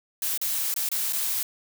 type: noise with dropouts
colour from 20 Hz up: blue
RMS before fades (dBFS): -27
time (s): 0.22-1.43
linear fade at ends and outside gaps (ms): 2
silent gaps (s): 0.376-0.414 / 0.741-0.762 / 0.889-0.915 / 1.126-1.131
effects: none